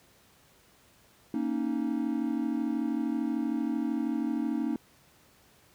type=tone cluster; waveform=triangle; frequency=232.4 / 277.8 / 310.8 Hz; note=A#3 / C#4 / D#4; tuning=-5 / +4 / -2 cents; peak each=-30 dBFS; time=1.34-4.76 s; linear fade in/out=2 ms; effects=pink hiss -61 dBFS RMS until 5.74 s + high-pass 60 Hz 12 dB/octave